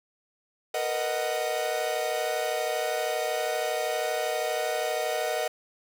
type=chord; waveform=45% pulse; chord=B major seventh; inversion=third; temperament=equal with one note detuned; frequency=461.3 / 493.9 / 622.3 / 740 Hz; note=A#4 / B4 / D#5 / F#5; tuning=-18 / 0 / 0 / 0 cents; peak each=-34 / -35 / -30 / -32 dBFS; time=0.74-5.48 s; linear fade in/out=5 ms; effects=none